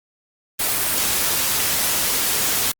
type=noise; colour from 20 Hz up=white; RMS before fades=-20 dBFS; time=0.59-2.72 s; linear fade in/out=10 ms; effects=Opus 24 kbps